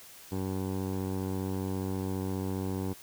15% pulse tone with low-pass filter, 94.8 Hz, F#2, 43 cents sharp, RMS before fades -33 dBFS, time 0.31-2.94 s, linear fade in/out 20 ms, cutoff 710 Hz, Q 1.1, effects white hiss -51 dBFS RMS until 3.02 s

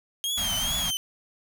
sawtooth tone with vibrato, 3211 Hz, G7, 41 cents sharp, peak -23 dBFS, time 0.24-0.97 s, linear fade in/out 0 ms, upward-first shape triangle, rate 2.4 Hz, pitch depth 110 cents each way
pink band-stop noise, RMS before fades -33 dBFS, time 0.37-0.91 s, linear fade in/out 10 ms, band 270 to 580 Hz, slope 96 dB/octave
effects none

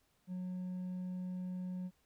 sine tone with hard clipping, 182.5 Hz, F#3, 24 cents flat, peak -39 dBFS, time 0.27-1.91 s, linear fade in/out 50 ms, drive 2 dB, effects pink hiss -75 dBFS RMS until 2.05 s

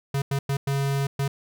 square tone bursts at uneven times, 138.59 Hz, C#3, in tune, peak -23 dBFS, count 5, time 0.14-0.22 / 0.31-0.39 / 0.49-0.57 / 0.67-1.07 / 1.19-1.28 s, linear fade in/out 5 ms, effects none

